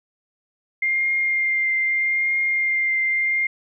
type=tone with vibrato; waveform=sine; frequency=2109 Hz; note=C7; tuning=13 cents sharp; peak=-18 dBFS; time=0.82-3.47 s; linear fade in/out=5 ms; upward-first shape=triangle; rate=0.8 Hz; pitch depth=16 cents each way; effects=none